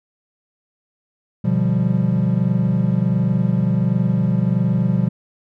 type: chord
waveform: triangle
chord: G dominant seventh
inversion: first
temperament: equal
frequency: 123.47 / 146.83 / 174.61 / 196 Hz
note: B2 / D3 / F3 / G3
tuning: 0 / 0 / 0 / 0 cents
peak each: -18 / -23 / -17 / -19 dBFS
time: 1.44-5.09 s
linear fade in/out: 10 ms
effects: none